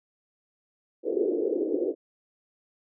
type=band-pass noise; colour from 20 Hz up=pink; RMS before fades=-27 dBFS; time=1.03-1.95 s; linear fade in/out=50 ms; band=320 to 480 Hz; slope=48 dB/octave; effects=none